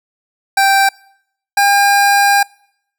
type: tone pair in turn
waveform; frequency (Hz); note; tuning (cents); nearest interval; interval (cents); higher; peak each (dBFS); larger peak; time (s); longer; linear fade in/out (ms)
25% pulse; 784 / 804.2; G5 / G5; 0 / +44; unison; 44; second; -5; neither; 0.57-0.89 / 1.57-2.43; second; 5
effects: noise-tail reverb RT60 0.7 s tail -25 dB re dry